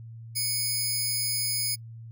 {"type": "tone pair together", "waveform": "10% pulse", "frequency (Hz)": [2232, 5011], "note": ["C#7", "D#8"], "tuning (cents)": [11, 11], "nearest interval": "octave + major second", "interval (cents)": 1400, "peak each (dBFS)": [-25, -21], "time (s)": [0.35, 1.76], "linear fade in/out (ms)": 20, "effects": ["noise-tail reverb RT60 0.1 s tail -26 dB re dry", "added 114 Hz sine -40 dBFS peak until 2.11 s"]}